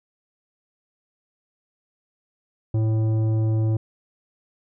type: tone with tanh clipping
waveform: sine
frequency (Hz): 110.2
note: A2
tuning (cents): +3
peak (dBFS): -20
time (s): 2.74-3.77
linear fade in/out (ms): 5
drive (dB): 11
effects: none